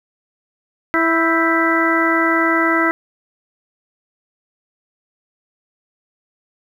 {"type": "harmonic tone with a mistuned harmonic", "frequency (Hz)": 329.6, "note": "E4", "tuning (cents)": 0, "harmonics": [1, 2, 3, 4, 5, 6], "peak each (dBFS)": [-18, -23, -24, -19, -22, -19], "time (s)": [0.94, 2.91], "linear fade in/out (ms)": 0, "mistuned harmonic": 5, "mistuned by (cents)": -72, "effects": ["8-bit"]}